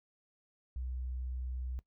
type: tone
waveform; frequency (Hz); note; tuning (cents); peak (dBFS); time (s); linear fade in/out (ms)
sine; 63; B1; +35; -36; 0.76-1.79; 0
effects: noise-tail reverb RT60 0.1 s tail -18 dB re dry